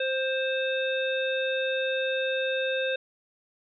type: harmonic tone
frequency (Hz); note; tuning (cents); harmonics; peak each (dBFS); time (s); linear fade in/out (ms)
525; C5; +6; 1 / 3 / 5 / 7; -27 / -32 / -34 / -35; 0-2.96; 5
effects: none